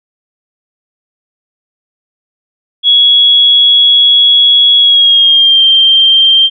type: tone with pitch glide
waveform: sine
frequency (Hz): 3346 to 3162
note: G#7 to G7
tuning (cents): +12 to +14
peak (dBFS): -3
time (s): 2.83-6.5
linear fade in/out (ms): 50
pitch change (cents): -98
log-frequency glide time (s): 4.78-5.63
effects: none